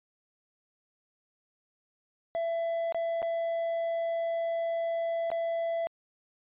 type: tone with dropouts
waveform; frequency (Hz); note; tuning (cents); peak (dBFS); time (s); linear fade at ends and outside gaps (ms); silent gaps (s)
triangle; 668; E5; +23; -26; 2.35-5.87; 0; 2.923-2.946 / 3.219-3.227 / 5.303-5.316
effects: resampled to 8000 Hz